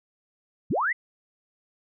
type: linear sweep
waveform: sine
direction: up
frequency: 73.42 to 2093 Hz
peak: -22 dBFS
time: 0.7-0.93 s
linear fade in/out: 10 ms
effects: none